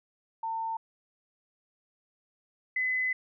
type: tone pair in turn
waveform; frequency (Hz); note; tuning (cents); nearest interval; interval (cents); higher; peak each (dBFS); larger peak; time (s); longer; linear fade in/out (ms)
sine; 900 / 2020; A5 / B6; +39 / +39; octave + major second; 1400; second; -30 / -26; second; 0.43-0.77 / 2.76-3.13; second; 5
effects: none